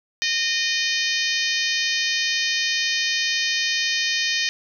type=harmonic tone; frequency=614 Hz; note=D#5; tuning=23 cents flat; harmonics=3 / 4 / 5 / 6 / 7 / 8 / 9 / 10; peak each=-26 / -27 / -28 / -29 / -29 / -30 / -31 / -31 dBFS; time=0.22-4.49 s; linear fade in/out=0 ms; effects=9-bit